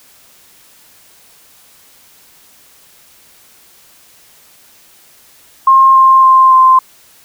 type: tone with pitch steps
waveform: sine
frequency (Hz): 1066 / 1058 / 1050.1 / 1042.3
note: C6 / C6 / C6 / C6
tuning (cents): +32 / +19 / +6 / -7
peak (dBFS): -3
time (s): 5.67-6.79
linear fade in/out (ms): 5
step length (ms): 280
effects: white hiss -45 dBFS RMS until 7.24 s